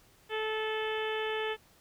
harmonic tone, 435.6 Hz, A4, 17 cents flat, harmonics 1 / 2 / 3 / 4 / 5 / 6 / 7 / 8, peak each -33 / -39 / -43 / -39 / -44 / -43 / -42 / -47 dBFS, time 0.29-1.57 s, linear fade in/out 50 ms, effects pink hiss -62 dBFS RMS until 1.8 s

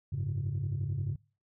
sine chord, F# suspended second, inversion none, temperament equal, 92.5 / 103.83 / 138.59 Hz, F#2 / G#2 / C#3, 0 / 0 / 0 cents, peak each -35 / -33 / -32 dBFS, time 0.12-1.16 s, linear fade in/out 10 ms, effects noise-tail reverb RT60 0.4 s tail -26 dB re dry + tanh soft clip ceiling -26 dBFS

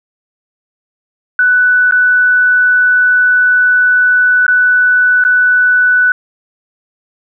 sine tone with dropouts, 1489 Hz, F#6, 11 cents sharp, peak -6 dBFS, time 1.39-6.12 s, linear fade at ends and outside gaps 2 ms, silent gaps 1.911-1.922 / 4.466-4.48 / 5.239-5.249 s, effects none

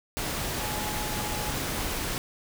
sine tone in noise, 845 Hz, G#5, 30 cents sharp, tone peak -37 dBFS, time 0.6-1.5 s, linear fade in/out 0 ms, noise pink, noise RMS -31 dBFS, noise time 0.17-2.18 s, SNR -9 dB, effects none

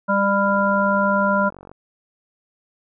harmonic tone, 199.1 Hz, G3, 27 cents sharp, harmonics 1 / 3 / 5 / 7, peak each -21 / -21 / -21 / -21 dBFS, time 0.08-1.5 s, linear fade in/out 20 ms
click train, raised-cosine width 1 ms, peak -26 dBFS, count 60, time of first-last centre 0.46-1.715 s, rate 47 Hz
effects none

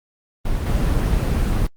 brown noise with level steps, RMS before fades -22 / -18 dBFS, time 0.45-1.67 s, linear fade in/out 5 ms, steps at 0.66 s, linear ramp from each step 5 ms, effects Opus 24 kbps

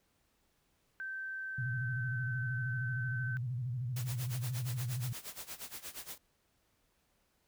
sine tone with pitch glide, 1552 to 1534.2 Hz, G6 to G6, -18 to -38 cents, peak -38 dBFS, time 1-3.37 s, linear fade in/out 0 ms, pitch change -20 cents, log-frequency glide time 1.35-2.25 s
sine tone with vibrato, 123.47 Hz, B2, in tune, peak -34 dBFS, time 1.58-5.13 s, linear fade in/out 5 ms, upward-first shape square, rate 13 Hz, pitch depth 93 cents each way
white noise with tremolo, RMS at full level -43 dBFS, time 3.96-6.18 s, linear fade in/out 5 ms, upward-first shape sine, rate 8.5 Hz, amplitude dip 85%
effects pink hiss -75 dBFS RMS until 7.47 s

